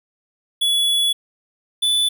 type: tone pair in turn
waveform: square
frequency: 3400 / 3483 Hz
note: G#7 / A7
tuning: +40 / -18 cents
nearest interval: unison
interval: 42 cents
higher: second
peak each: -16 dBFS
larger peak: neither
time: 0.61-1.13 / 1.82-2.09 s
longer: first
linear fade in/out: 10 ms
effects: none